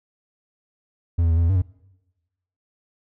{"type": "tone with pitch steps", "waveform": "triangle", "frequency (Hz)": [84.9, 83.3, 81.4, 85, 83.6, 95.8, 90.2], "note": ["F2", "E2", "E2", "F2", "E2", "G2", "F#2"], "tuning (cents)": [-48, 19, -21, -46, 25, -39, -44], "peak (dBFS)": -14, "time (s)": [1.18, 1.621], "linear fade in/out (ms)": 10, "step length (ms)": 63, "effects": ["noise-tail reverb RT60 1.0 s tail -22 dB re dry"]}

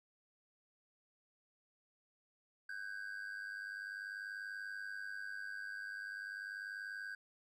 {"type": "ring-modulated tone", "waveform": "triangle", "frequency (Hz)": 1568, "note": "G6", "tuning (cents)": 0, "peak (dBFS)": -38, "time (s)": [2.69, 7.15], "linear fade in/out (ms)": 5, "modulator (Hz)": 50.2, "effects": []}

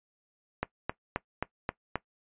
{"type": "click train", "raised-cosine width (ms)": 0.5, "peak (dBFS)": -14, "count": 6, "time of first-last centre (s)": [0.63, 1.956], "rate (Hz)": 3.77, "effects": ["noise-tail reverb RT60 0.1 s tail -19 dB re dry", "resampled to 8000 Hz"]}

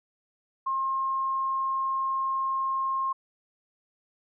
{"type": "tone", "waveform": "sine", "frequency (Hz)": 1068, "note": "C6", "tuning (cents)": 35, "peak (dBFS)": -25, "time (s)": [0.66, 3.13], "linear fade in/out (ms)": 10, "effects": []}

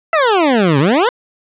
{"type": "exponential two-way sweep", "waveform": "20% pulse", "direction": "down then up", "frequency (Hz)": [678, 131.5, 521], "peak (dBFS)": -5, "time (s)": [0.13, 1.09], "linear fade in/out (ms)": 2, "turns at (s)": 0.79, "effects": ["resampled to 8000 Hz", "7-bit"]}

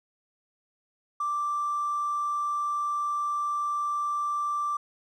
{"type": "tone with hard clipping", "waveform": "triangle", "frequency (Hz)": 1174.7, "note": "D6", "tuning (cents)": 0, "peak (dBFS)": -26, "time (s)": [1.2, 4.77], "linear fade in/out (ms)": 5, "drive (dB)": 3, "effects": []}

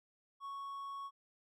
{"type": "tone", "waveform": "triangle", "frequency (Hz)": 1108.7, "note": "C#6", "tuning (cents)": 0, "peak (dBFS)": -40, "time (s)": [0.4, 1.11], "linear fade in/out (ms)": 50, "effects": []}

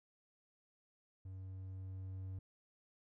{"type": "tone with level ramp", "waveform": "triangle", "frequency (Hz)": 94.5, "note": "F#2", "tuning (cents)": 37, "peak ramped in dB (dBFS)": [-44, -40], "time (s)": [1.25, 2.39], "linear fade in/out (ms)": 5, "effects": []}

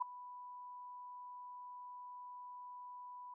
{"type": "tone with ADSR envelope", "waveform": "sine", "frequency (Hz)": 989, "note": "B5", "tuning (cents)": 2, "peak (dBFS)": -30, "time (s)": [0, 3.34], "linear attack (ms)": 20, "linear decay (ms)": 6, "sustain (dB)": -18, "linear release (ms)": 4, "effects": []}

